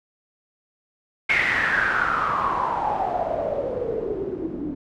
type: noise with low-pass filter sweep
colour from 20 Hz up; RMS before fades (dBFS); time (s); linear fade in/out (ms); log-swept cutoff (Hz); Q
white; -24; 1.29-4.75; 10; 2200 to 280; 7.9
effects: none